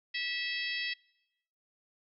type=harmonic tone; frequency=652 Hz; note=E5; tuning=19 cents flat; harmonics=3 / 4 / 5 / 6 / 7 / 8; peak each=-36 / -38 / -40 / -42 / -43 / -44 dBFS; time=0.14-0.94 s; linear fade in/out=10 ms; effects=noise-tail reverb RT60 0.9 s tail -25 dB re dry